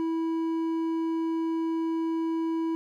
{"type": "tone with hard clipping", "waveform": "triangle", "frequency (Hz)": 326.9, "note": "E4", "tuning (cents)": -14, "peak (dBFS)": -27, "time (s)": [0, 2.75], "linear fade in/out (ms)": 0, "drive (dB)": 9, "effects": []}